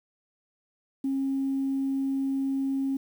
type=tone; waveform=sine; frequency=270.8 Hz; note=C#4; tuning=40 cents flat; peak=-24 dBFS; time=1.04-2.97 s; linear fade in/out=5 ms; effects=tanh soft clip ceiling -20 dBFS + 9-bit